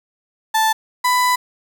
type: tone pair in turn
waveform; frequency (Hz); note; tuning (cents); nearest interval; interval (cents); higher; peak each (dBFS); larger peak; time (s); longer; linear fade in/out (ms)
35% pulse; 880 / 996.1; A5 / B5; 0 / +15; major second; 215; second; -12; neither; 0.54-0.73 / 1.04-1.36; second; 10
effects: 7-bit